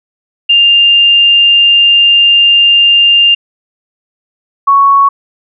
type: tone pair in turn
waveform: sine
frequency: 2800 / 1111.2 Hz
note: F7 / C#6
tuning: +4 / +4 cents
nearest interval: octave + major third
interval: 1600 cents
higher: first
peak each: -3 dBFS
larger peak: neither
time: 0.49-3.35 / 4.67-5.09 s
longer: first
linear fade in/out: 10 ms
effects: none